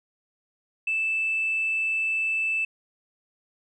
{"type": "tone", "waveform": "sine", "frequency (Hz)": 2637, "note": "E7", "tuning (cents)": 0, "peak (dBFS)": -22, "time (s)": [0.87, 2.65], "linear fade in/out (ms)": 5, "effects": ["tanh soft clip ceiling -18 dBFS"]}